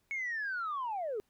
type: linear sweep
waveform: sine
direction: down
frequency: 2217 to 392 Hz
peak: -32 dBFS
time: 0.11-1.2 s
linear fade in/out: 0 ms
effects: tanh soft clip ceiling -30 dBFS + pink hiss -75 dBFS RMS until 1.29 s